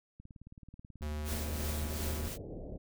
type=click train; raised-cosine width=5 ms; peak=-38 dBFS; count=29; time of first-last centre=0.2-1.714 s; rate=18.5 Hz
type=tone with pitch glide; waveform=square; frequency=75.3 to 76 Hz; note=D2 to D#2; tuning=+44 to -40 cents; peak=-36 dBFS; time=1.02-2.28 s; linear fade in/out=0 ms; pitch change=+16 cents; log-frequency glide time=1.5-1.91 s
type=noise with tremolo; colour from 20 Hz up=white; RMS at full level=-41 dBFS; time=1.24-2.38 s; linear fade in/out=50 ms; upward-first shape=triangle; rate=2.8 Hz; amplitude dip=55%
type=low-pass noise; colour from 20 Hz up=pink; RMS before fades=-43 dBFS; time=1.27-2.78 s; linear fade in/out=20 ms; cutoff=650 Hz; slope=48 dB/octave
effects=none